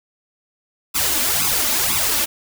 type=noise with flanger; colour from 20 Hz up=white; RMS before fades=-19 dBFS; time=0.94-2.26 s; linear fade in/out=20 ms; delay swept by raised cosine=0.79 to 3.49 ms; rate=2 Hz; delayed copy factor=+0.85; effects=none